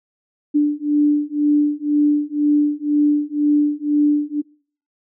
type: beating tone pair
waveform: sine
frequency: 293.7 / 295.7 Hz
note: D4 / D4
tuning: 0 / +12 cents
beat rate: 2 Hz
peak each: -17 / -17 dBFS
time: 0.54-4.42 s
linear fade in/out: 20 ms
effects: noise-tail reverb RT60 0.5 s tail -25 dB re dry